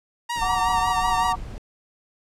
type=tone with vibrato; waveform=sawtooth; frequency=932.3 Hz; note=A#5; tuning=in tune; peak=-21 dBFS; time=0.29-1.33 s; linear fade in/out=10 ms; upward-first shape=sine; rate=5.4 Hz; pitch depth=51 cents each way
type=noise; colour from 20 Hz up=brown; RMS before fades=-34 dBFS; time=0.36-1.58 s; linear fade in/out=0 ms
type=chord; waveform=sine; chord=Gb augmented; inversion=none; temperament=just; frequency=740 / 925 / 1156.2 Hz; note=Gb5 / Bb5 / D6; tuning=0 / -14 / -27 cents; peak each=-25 dBFS; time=0.41-1.36 s; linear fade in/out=20 ms
effects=low-pass 10000 Hz 12 dB/octave